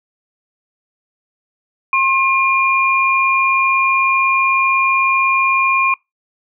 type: tone pair together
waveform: sine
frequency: 1068 / 2410 Hz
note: C6 / D7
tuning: +35 / +44 cents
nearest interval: octave + major second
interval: 1409 cents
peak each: -14 dBFS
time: 1.93-5.94 s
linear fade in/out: 2 ms
effects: noise-tail reverb RT60 0.2 s tail -26 dB re dry